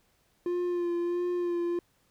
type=tone with vibrato; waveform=triangle; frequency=349.8 Hz; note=F4; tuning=3 cents sharp; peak=-25 dBFS; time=0.46-1.79 s; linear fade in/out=2 ms; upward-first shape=sine; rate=1.5 Hz; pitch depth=24 cents each way; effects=pink hiss -69 dBFS RMS until 2.1 s